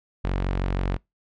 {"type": "tone", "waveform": "sawtooth", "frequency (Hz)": 46.25, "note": "F#1", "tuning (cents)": 0, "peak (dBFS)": -19, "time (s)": [0.24, 0.97], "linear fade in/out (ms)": 10, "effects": ["noise-tail reverb RT60 0.2 s tail -26 dB re dry", "low-pass 3000 Hz 12 dB/octave"]}